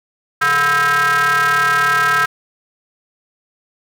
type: ring-modulated tone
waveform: square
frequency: 146.83 Hz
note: D3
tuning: in tune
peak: -10 dBFS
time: 0.41-2.26 s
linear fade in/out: 10 ms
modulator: 1450 Hz
effects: none